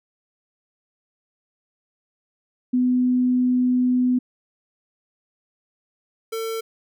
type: tone pair in turn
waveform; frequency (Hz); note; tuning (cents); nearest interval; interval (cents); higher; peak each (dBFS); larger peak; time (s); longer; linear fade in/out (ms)
sine / square; 250.5 / 450; B3 / A4; +25 / +39; minor seventh; 1014; second; -16 / -26; first; 2.73-4.19 / 6.32-6.61; first; 10
effects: none